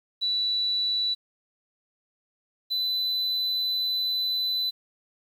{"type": "tone pair in turn", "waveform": ["sine", "triangle"], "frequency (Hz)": [3951, 4004], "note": ["B7", "B7"], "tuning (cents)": [0, 23], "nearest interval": "unison", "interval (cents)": 23, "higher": "second", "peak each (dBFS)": -23, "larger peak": "neither", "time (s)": [[0.21, 1.15], [2.7, 4.71]], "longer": "second", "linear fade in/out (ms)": 20, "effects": ["9-bit"]}